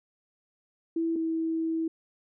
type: tone pair in turn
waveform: sine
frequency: 329.6 / 324.9 Hz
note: E4 / E4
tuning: 0 / -25 cents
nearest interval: unison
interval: 25 cents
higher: first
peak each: -25 / -26 dBFS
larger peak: first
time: 0.96-1.16 / 1.16-1.88 s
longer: second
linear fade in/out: 5 ms
effects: none